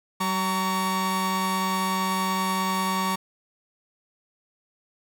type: tone cluster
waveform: 40% pulse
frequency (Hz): 189.9 / 924 / 1129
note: F#3 / A#5 / C#6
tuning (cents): +45 / -16 / +31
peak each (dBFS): -27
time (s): 0.2-3.16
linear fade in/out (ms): 10
effects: none